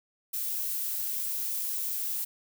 violet noise, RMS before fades -32 dBFS, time 0.33-2.25 s, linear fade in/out 10 ms, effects none

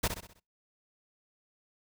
pink noise with echo, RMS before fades -28 dBFS, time 0.03-0.08 s, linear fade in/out 10 ms, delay 64 ms, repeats 5, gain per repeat -7 dB, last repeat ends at 0.4 s, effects noise-tail reverb RT60 0.3 s tail -26 dB re dry

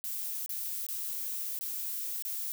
violet noise with dropouts, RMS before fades -36 dBFS, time 0.04-2.52 s, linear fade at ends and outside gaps 0 ms, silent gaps 0.461-0.493 / 0.866-0.887 / 1.589-1.61 / 2.223-2.25 s, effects none

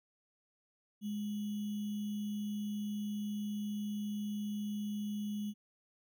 sine tone with sample-and-hold, 207.7 Hz, G#3, in tune, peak -35 dBFS, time 1.01-5.54 s, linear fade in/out 50 ms, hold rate 3150 Hz, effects none

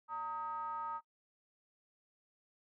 triangle ring-modulated tone, 170.1 Hz, F3, 45 cents flat, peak -33 dBFS, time 0.08-1.01 s, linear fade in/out 50 ms, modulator 1090 Hz, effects noise-tail reverb RT60 0.1 s tail -21 dB re dry

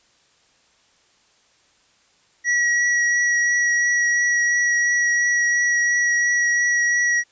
square tone with vibrato, 1922 Hz, B6, 48 cents flat, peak -17 dBFS, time 2.44-7.24 s, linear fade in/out 50 ms, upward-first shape triangle, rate 2.9 Hz, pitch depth 13 cents each way, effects white hiss -59 dBFS RMS until 7.31 s + resampled to 16000 Hz

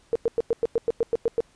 sine tone bursts, 462.4 Hz, A#4, 14 cents flat, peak -18 dBFS, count 11, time 0.13-1.405 s, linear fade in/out 0 ms, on 25 ms, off 100 ms, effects pink hiss -60 dBFS RMS until 1.55 s + resampled to 22050 Hz

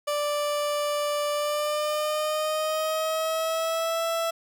30% pulse tone with pitch glide, 587.3 to 663 Hz, D5 to E5, 0 to +10 cents, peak -22 dBFS, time 0.07-4.31 s, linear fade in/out 10 ms, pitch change +210 cents, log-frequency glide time 1.32-4.05 s, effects none

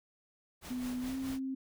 pink noise with tremolo, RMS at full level -45 dBFS, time 0.61-1.4 s, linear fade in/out 50 ms, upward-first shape sine, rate 4.7 Hz, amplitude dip 55%
sine tone with pitch glide, 250.4 to 265.3 Hz, B3 to C4, +24 to +24 cents, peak -34 dBFS, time 0.7-1.55 s, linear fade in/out 10 ms, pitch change +100 cents, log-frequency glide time 1.01-1.15 s
effects none

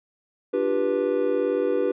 triangle chord, G dominant seventh, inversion second, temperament just, 294 / 352.8 / 392 / 490 Hz, D4 / F4 / G4 / B4, +2 / +18 / 0 / -14 cents, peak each -27 / -28 / -23 / -22 dBFS, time 0.53-1.92 s, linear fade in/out 10 ms, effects resampled to 8000 Hz

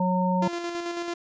harmonic tone, 183 Hz, F#3, 19 cents flat, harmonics 1 / 3 / 5, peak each -23 / -29 / -26 dBFS, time 0-0.48 s, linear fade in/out 5 ms
sawtooth tone with tremolo, 344.3 Hz, F4, 25 cents flat, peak -24 dBFS, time 0.42-1.14 s, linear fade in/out 5 ms, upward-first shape square, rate 9.1 Hz, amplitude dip 35%
effects resampled to 16000 Hz

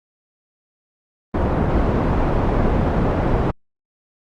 pink low-pass noise, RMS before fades -18 dBFS, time 1.34-3.51 s, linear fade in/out 5 ms, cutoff 880 Hz, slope 12 dB/octave, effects Opus 32 kbps

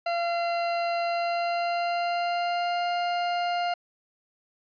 40% pulse tone with pitch glide, 686 to 702 Hz, F5 to F5, -31 to +9 cents, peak -24 dBFS, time 0.06-3.74 s, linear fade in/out 5 ms, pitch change +40 cents, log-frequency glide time 1.05-2.87 s, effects resampled to 11025 Hz + 10-bit

